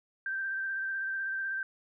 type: tone with vibrato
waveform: sine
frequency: 1568 Hz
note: G6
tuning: in tune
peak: -31 dBFS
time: 0.26-1.63 s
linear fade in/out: 2 ms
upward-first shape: square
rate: 16 Hz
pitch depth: 17 cents each way
effects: none